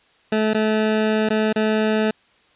20% pulse tone with dropouts, 216.6 Hz, A3, 27 cents flat, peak -12 dBFS, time 0.32-2.11 s, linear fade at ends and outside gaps 5 ms, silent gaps 0.535-0.545 / 1.29-1.303 / 1.528-1.559 s, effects white hiss -57 dBFS RMS until 2.55 s + resampled to 8000 Hz

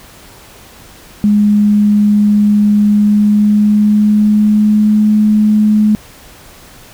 sine tone with pitch glide, 207.7 to 212.4 Hz, G#3 to G#3, 0 to +39 cents, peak -6 dBFS, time 1.24-5.95 s, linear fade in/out 0 ms, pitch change +39 cents, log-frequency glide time 2.93-5.06 s, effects pink hiss -38 dBFS RMS until 6.93 s

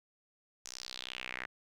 sawtooth tone with band-pass filter sweep, 63 Hz, B1, 35 cents sharp, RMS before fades -44 dBFS, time 0.65-1.46 s, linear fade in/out 5 ms, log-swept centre 6500 to 1800 Hz, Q 3.6, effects none

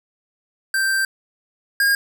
square tone pair in turn, 1568 / 1622.4 Hz, G6 / G#6, 0 / -41 cents, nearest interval minor second, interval 59 cents, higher second, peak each -18 / -15 dBFS, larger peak second, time 0.74-1.05 / 1.8-1.95 s, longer first, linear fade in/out 2 ms, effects none

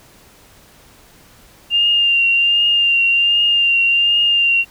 sine tone with vibrato, 2794 Hz, F7, in tune, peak -11 dBFS, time 1.7-4.65 s, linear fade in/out 50 ms, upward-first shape triangle, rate 1.3 Hz, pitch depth 31 cents each way, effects pink hiss -47 dBFS RMS until 4.7 s

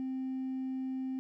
triangle tone with hard clipping, 261.6 Hz, C4, in tune, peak -33 dBFS, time 0-1.19 s, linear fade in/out 0 ms, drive 2 dB, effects none

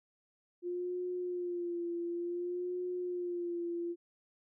sine tone with vibrato, 351.5 Hz, F4, 11 cents sharp, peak -34 dBFS, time 0.62-3.96 s, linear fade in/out 50 ms, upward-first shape sine, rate 0.56 Hz, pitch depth 43 cents each way, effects none

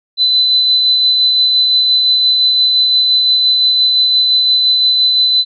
sine tone with tremolo, 4017 Hz, B7, 29 cents sharp, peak -7 dBFS, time 0.17-5.45 s, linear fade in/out 50 ms, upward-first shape sine, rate 5.8 Hz, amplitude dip 25%, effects none

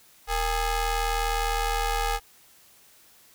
sawtooth ring-modulated tone, 423.8 Hz, G#4, 35 cents sharp, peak -17 dBFS, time 0.27-2.2 s, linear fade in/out 50 ms, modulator 384 Hz, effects white hiss -56 dBFS RMS until 3.34 s

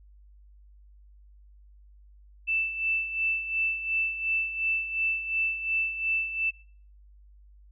sine tone with tremolo, 2650 Hz, E7, 9 cents sharp, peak -23 dBFS, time 2.47-6.51 s, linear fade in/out 20 ms, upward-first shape sine, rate 2.8 Hz, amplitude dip 65%, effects noise-tail reverb RT60 0.5 s tail -20 dB re dry + added 50 Hz sine -51 dBFS peak until 7.71 s

